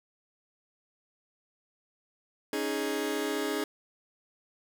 sawtooth chord, C# suspended second, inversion none, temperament just, 277.2 / 311.8 / 415.8 Hz, C#4 / D#4 / G#4, 0 / +4 / +2 cents, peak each -31 / -30 / -28 dBFS, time 2.53-3.64 s, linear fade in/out 2 ms, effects none

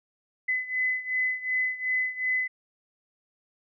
sine beating tone pair, 2017 / 2019.7 Hz, B6 / B6, +36 / +38 cents, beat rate 2.7 Hz, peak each -27 / -30 dBFS, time 0.48-2.48 s, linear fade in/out 10 ms, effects none

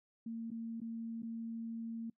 sine tone with dropouts, 228.2 Hz, A#3, 37 cents flat, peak -39 dBFS, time 0.26-2.1 s, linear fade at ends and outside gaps 5 ms, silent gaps 0.505-0.514 / 0.803-0.815 / 1.222-1.23 s, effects noise-tail reverb RT60 0.1 s tail -24 dB re dry

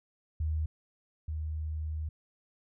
sine tone pair in turn, 78 / 77.69 Hz, D#2 / D#2, +5 / -2 cents, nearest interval unison, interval 7 cents, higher first, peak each -28 / -32 dBFS, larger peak first, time 0.4-0.66 / 1.28-2.09 s, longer second, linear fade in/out 5 ms, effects none

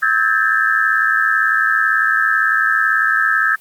sine tone cluster, 1297 / 1576 / 1654 / 1766 Hz, E6 / G6 / G#6 / A6, -28 / +9 / -8 / +6 cents, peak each -18 dBFS, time 0.02-3.56 s, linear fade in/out 10 ms, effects white hiss -48 dBFS RMS until 3.6 s + Opus 48 kbps

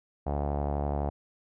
sawtooth tone with low-pass filter, 71.9 Hz, D2, 36 cents flat, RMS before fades -30 dBFS, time 0.26-1.1 s, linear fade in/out 10 ms, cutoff 740 Hz, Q 3.7, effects none

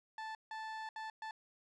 30% pulse tone bursts at uneven times, 878 Hz, A5, 4 cents flat, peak -39 dBFS, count 4, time 0.18-0.35 / 0.51-0.89 / 0.96-1.1 / 1.22-1.31 s, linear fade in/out 2 ms, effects low-pass 4000 Hz 12 dB/octave

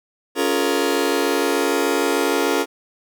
sawtooth chord, Bb minor seventh, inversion first, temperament just, 279.7 / 349.6 / 419.5 / 466.2 Hz, Db4 / F4 / Ab4 / Bb4, +16 / +2 / +17 / 0 cents, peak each -19 dBFS, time 0.35-2.66 s, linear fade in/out 50 ms, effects none

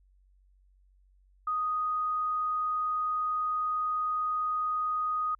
sine tone, 1244.5 Hz, D#6, in tune, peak -27 dBFS, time 1.47-5.35 s, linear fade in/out 5 ms, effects added 47 Hz sine -60 dBFS peak until 5.39 s

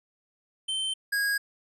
square tone pair in turn, 3100 / 1642.2 Hz, G7 / G#6, -20 / -20 cents, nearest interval major seventh, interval 1100 cents, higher first, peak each -28 / -25 dBFS, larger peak second, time 0.68-0.94 / 1.12-1.38 s, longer neither, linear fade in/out 10 ms, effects resampled to 32000 Hz

